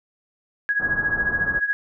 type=tone with tremolo; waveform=sine; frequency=1661.2 Hz; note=G#6; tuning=in tune; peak=-16 dBFS; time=0.69-1.73 s; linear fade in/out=0 ms; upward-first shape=triangle; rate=14 Hz; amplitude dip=85%
type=low-pass noise; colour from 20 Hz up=pink; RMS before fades=-33 dBFS; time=0.79-1.6 s; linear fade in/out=20 ms; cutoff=1600 Hz; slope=96 dB/octave
effects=none